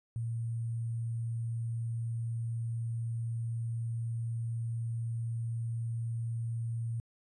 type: tone with sample-and-hold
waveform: sine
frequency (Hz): 115.5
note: A#2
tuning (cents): -16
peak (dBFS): -32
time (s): 0.16-7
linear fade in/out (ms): 0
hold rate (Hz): 8820
effects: resampled to 32000 Hz